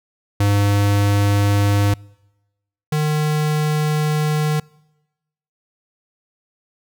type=tone pair in turn; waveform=square; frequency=101.5 / 152.08 Hz; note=G#2 / D#3; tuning=-39 / -39 cents; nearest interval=perfect fifth; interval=700 cents; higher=second; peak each=-14 / -17 dBFS; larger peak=first; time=0.4-1.94 / 2.92-4.6 s; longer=second; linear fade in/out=5 ms; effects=noise-tail reverb RT60 1.0 s tail -26 dB re dry